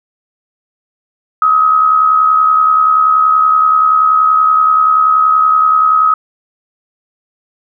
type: tone with amplitude modulation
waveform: sine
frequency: 1271 Hz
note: D#6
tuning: 36 cents sharp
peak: -4 dBFS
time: 1.42-6.14 s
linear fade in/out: 2 ms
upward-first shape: sine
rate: 70.5 Hz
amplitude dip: 50%
effects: none